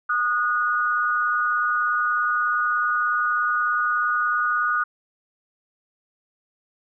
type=tone pair together; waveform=sine; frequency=1226.3 / 1457 Hz; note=D#6 / F#6; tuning=-26 / -27 cents; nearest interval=minor third; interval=299 cents; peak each=-22 dBFS; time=0.09-4.84 s; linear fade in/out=10 ms; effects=none